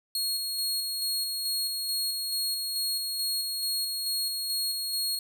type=tone with tremolo; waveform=sawtooth; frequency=4300 Hz; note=C8; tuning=47 cents sharp; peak=-24 dBFS; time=0.15-5.19 s; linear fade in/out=2 ms; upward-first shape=square; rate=2.3 Hz; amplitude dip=30%; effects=none